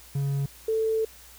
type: tone pair in turn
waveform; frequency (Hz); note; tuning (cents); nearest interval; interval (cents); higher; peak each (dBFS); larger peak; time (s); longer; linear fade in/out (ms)
triangle / sine; 139.4 / 442.6; C#3 / A4; +10 / +10; octave + minor sixth; 2000; second; -22; neither; 0.15-0.46 / 0.68-1.05; second; 5
effects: added 60 Hz sine -54 dBFS peak until 1.38 s + white hiss -50 dBFS RMS until 1.38 s